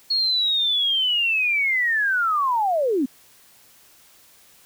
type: linear sweep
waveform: sine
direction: down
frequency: 4344 to 238.2 Hz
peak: -18 dBFS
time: 0.1-3.06 s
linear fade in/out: 10 ms
effects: white hiss -53 dBFS RMS until 4.65 s